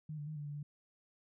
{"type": "tone with pitch steps", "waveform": "sine", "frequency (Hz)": [153.8, 146.8, 154.8, 146.9, 145.6, 146.6], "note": ["D#3", "D3", "D#3", "D3", "D3", "D3"], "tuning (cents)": [-20, 0, -9, 1, -15, -3], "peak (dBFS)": -40, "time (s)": [0.09, 0.63], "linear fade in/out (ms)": 5, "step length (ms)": 90, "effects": []}